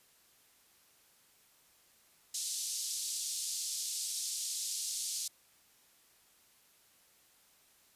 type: band-pass noise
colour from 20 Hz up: white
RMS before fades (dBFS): -38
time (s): 2.34-5.28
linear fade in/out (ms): 5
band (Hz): 4100 to 9400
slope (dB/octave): 24
effects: white hiss -66 dBFS RMS until 7.95 s + resampled to 32000 Hz